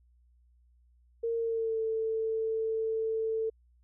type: tone with pitch glide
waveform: sine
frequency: 460.7 to 444.5 Hz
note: A#4 to A4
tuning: -20 to +18 cents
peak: -28 dBFS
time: 1.23-3.5 s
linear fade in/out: 10 ms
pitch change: -62 cents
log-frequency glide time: 1.36-1.8 s
effects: added 60 Hz sine -61 dBFS peak until 3.83 s